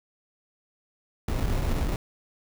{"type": "noise with sample-and-hold", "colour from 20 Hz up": "brown", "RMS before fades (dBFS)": -26, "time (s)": [1.28, 1.96], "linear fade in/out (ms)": 2, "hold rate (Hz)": 1575, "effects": []}